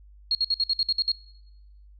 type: tone bursts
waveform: sine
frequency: 4288 Hz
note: C8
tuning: 42 cents sharp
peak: -20 dBFS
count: 9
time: 0.31-1.118 s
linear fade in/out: 2 ms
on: 40 ms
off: 56 ms
effects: noise-tail reverb RT60 0.9 s tail -20 dB re dry + added 50 Hz sine -48 dBFS peak until 1.99 s